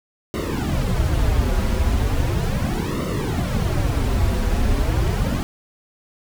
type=noise with flanger; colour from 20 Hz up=brown; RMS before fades=-20 dBFS; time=0.34-5.43 s; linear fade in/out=0 ms; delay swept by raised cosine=1.2 to 6.8 ms; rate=0.37 Hz; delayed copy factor=-1; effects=none